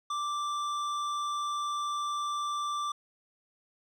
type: tone with hard clipping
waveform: sine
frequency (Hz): 1174.7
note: D6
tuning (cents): 0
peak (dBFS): -32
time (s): 0.1-2.92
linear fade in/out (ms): 5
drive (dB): 11
effects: none